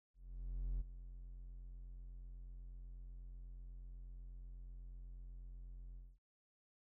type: tone with ADSR envelope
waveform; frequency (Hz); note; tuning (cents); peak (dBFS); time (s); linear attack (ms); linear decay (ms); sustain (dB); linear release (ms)
triangle; 44.08; F1; +17; -34; 0.14-6.19; 670; 8; -13; 230
effects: none